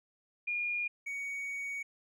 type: tone pair in turn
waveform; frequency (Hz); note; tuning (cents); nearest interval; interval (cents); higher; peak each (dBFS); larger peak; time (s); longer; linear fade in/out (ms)
sine / triangle; 2426 / 2241; D#7 / C#7; -44 / +18; minor second; 138; first; -31 / -34; first; 0.47-0.88 / 1.06-1.83; second; 10
effects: none